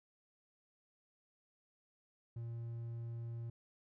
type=tone; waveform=triangle; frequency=116.54 Hz; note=A#2; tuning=in tune; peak=-39 dBFS; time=2.36-3.5 s; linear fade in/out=5 ms; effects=none